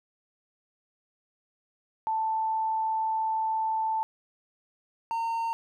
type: tone pair in turn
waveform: sine / triangle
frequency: 883 / 914.8 Hz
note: A5 / A#5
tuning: +6 / -33 cents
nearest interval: minor second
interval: 61 cents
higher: second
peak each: -25 dBFS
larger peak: neither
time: 2.07-4.03 / 5.11-5.53 s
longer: first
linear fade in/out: 0 ms
effects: none